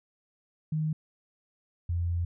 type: tone pair in turn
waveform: sine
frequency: 155.56 / 86.1 Hz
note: D#3 / F2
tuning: 0 / -24 cents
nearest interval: minor seventh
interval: 1024 cents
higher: first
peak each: -26 / -26 dBFS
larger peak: neither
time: 0.72-0.93 / 1.89-2.25 s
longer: second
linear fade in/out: 5 ms
effects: none